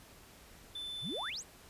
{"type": "tone", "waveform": "triangle", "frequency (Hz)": 3520, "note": "A7", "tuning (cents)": 0, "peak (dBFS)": -38, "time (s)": [0.75, 1.3], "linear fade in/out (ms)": 5}
{"type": "exponential sweep", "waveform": "sine", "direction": "up", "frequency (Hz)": [103.3, 9600], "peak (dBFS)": -38, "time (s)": [1.01, 1.44], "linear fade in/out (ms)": 50}
{"effects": ["pink hiss -57 dBFS RMS until 1.69 s", "resampled to 32000 Hz"]}